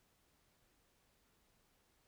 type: silence
effects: pink hiss -75 dBFS RMS until 2.07 s